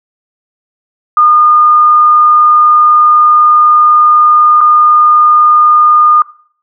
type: tone with dropouts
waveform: sine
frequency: 1218 Hz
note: D#6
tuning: 37 cents flat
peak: -3 dBFS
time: 1.17-6.22 s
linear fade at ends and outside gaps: 2 ms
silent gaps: 4.607-4.612 s
effects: noise-tail reverb RT60 0.5 s tail -18 dB re dry